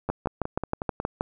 two click trains, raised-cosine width 1 ms, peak -15 / -11 dBFS, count 6 / 8, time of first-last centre 0.09-1.001 / 0.1-1.209 s, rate 5.49 / 6.31 Hz, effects none

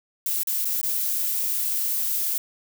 violet noise with dropouts, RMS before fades -25 dBFS, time 0.26-2.38 s, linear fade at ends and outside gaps 2 ms, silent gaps 0.433-0.472 / 0.648-0.653 / 0.814-0.83 s, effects none

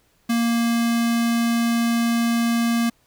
square tone with notch filter, 233.1 Hz, A#3, in tune, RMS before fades -20 dBFS, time 0.29-2.9 s, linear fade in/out 10 ms, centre 550 Hz, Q 1.2, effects pink hiss -62 dBFS RMS until 3.06 s

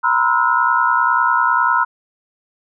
sine tone cluster, 949 / 1019 / 1313 / 1435 Hz, A#5 / C6 / E6 / F6, +31 / -46 / -7 / +47 cents, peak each -18 dBFS, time 0.03-1.85 s, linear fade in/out 20 ms, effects none

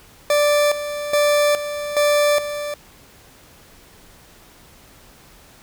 40% pulse tone with tremolo, 587.3 Hz, D5, in tune, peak -13 dBFS, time 0.3-2.74 s, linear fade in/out 2 ms, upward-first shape square, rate 1.2 Hz, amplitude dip 70%, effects pink hiss -48 dBFS RMS until 5.62 s

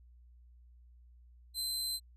sawtooth tone, 4085 Hz, C8, 42 cents flat, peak -31 dBFS, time 1.54-2 s, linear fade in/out 50 ms, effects added 60 Hz sine -56 dBFS peak until 2.16 s + resampled to 32000 Hz

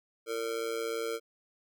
square tone with amplitude modulation, 456.4 Hz, A#4, 37 cents flat, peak -29 dBFS, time 0.26-1.2 s, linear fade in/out 50 ms, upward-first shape sine, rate 117 Hz, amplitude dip 80%, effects none

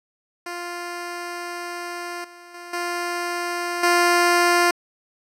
10% pulse tone with level steps, 349.2 Hz, F4, in tune, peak -21 / -34 / -28 / -16 / -7 dBFS, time 0.46-4.71 s, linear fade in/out 5 ms, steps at 2.24 / 2.54 / 2.73 / 3.83 s, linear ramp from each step 5 ms, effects low-pass 11000 Hz 12 dB/octave

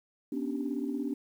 sine tone cluster, 243.3 / 281.6 / 299 / 389.1 Hz, B3 / C#4 / D4 / G4, -26 / +27 / +31 / -13 cents, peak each -35 / -33 / -38 / -40 dBFS, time 0.32-1.14 s, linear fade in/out 5 ms, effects tanh soft clip ceiling -21 dBFS + 10-bit

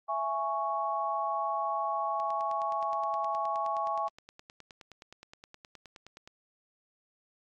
sine chord, C# minor, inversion first, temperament just, 665.2 / 831.5 / 1108.7 Hz, E5 / G#5 / C#6, +16 / +2 / 0 cents, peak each -35 / -33 / -32 dBFS, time 0.08-4.09 s, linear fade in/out 20 ms
click train, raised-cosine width 0.2 ms, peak -31 dBFS, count 40, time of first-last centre 2.2-6.275 s, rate 9.57 Hz
effects AAC 64 kbps

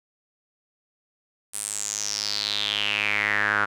sawtooth tone with band-pass filter sweep, 103.8 Hz, G#2, in tune, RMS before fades -26 dBFS, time 1.53-3.66 s, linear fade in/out 20 ms, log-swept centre 9600 to 1400 Hz, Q 6, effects none

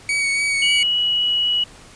40% pulse tone with vibrato, 2248 Hz, C#7, 24 cents sharp, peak -17 dBFS, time 0.09-0.83 s, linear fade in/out 2 ms, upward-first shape sine, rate 3.5 Hz, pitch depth 21 cents each way
sine tone, 2926 Hz, F#7, 20 cents flat, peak -16 dBFS, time 0.62-1.64 s, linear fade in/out 5 ms
effects pink hiss -44 dBFS RMS until 1.95 s + resampled to 22050 Hz

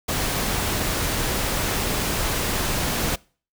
pink noise, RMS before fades -24 dBFS, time 0.08-3.16 s, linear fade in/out 10 ms, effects noise-tail reverb RT60 0.4 s tail -24 dB re dry

